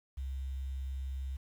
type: tone with quantisation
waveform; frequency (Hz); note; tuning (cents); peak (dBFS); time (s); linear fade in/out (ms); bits
sine; 66.6; C2; +31; -35; 0.17-1.37; 10; 10
effects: none